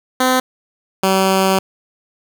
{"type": "tone pair in turn", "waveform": "10% pulse", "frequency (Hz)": [256.5, 191.11], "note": ["C4", "G3"], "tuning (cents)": [-34, -44], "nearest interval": "perfect fourth", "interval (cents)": 510, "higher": "first", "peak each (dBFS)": -4, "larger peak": "neither", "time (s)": [[0.2, 0.4], [1.03, 1.59]], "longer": "second", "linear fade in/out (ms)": 5, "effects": []}